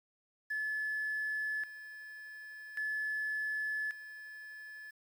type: tone with tremolo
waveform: triangle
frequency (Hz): 1724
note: A6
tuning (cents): -36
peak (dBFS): -30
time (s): 0.5-4.91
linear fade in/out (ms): 10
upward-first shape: square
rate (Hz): 0.44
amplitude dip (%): 80
effects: tanh soft clip ceiling -30 dBFS + 10-bit